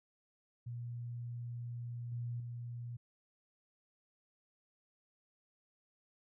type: tone with level steps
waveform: sine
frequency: 119.6 Hz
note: A#2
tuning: 45 cents sharp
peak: -40 / -37 / -41 dBFS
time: 0.66-2.97 s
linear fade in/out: 10 ms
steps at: 2.12 / 2.4 s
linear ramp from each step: 2 ms
effects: none